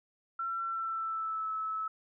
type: tone with pitch glide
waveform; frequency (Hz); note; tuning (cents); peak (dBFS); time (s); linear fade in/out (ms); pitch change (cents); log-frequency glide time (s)
sine; 1352 to 1301.4; E6 to E6; +43 to -23; -32; 0.39-1.88; 5; -66; 0.63-1.51
effects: none